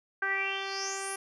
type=tone with low-pass filter sweep; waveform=10% pulse; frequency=389.8 Hz; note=G4; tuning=10 cents flat; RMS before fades=-33 dBFS; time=0.22-1.16 s; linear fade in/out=5 ms; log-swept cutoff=1600 to 11000 Hz; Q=7.4; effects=none